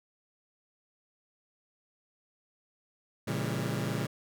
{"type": "chord", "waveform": "sawtooth", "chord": "A# diminished seventh", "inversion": "none", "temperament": "just", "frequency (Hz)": [116.54, 139.85, 167.82, 201.4], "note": ["A#2", "C#3", "E3", "G3"], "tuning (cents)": [0, 16, 31, 47], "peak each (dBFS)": [-31, -31, -33, -33], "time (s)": [3.27, 4.07], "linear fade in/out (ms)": 10, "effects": []}